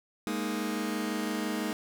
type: chord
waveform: sawtooth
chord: Ab suspended second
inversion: none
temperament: just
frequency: 207.7 / 233.6 / 311.5 Hz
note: Ab3 / Bb3 / Eb4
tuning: 0 / +4 / +2 cents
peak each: -30 / -31 / -30 dBFS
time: 0.27-1.73 s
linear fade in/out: 0 ms
effects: none